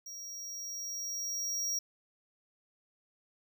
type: tone with level ramp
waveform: square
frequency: 5660 Hz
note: F8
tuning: 22 cents sharp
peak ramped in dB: -43 to -31 dBFS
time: 0.06-1.79 s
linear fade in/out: 5 ms
effects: none